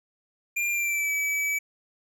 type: tone with pitch glide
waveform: square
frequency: 2395 to 2293 Hz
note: D7 to D7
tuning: +33 to -42 cents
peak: -25 dBFS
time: 0.56-1.59 s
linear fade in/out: 10 ms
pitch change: -75 cents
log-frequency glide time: 0.7-1.12 s
effects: none